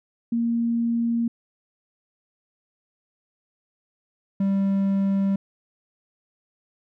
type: tone pair in turn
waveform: sine / triangle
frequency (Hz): 233.1 / 196.01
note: A#3 / G3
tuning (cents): 0 / 0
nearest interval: minor third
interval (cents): 300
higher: first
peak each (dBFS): -20 / -17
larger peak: second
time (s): 0.32-1.28 / 4.4-5.36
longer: neither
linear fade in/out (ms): 5
effects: none